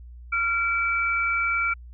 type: tone pair together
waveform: sine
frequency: 1381 / 2310 Hz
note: F6 / D7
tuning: -20 / -29 cents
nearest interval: major sixth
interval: 891 cents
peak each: -24 dBFS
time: 0.32-1.74 s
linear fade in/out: 10 ms
effects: added 60 Hz sine -40 dBFS peak until 1.93 s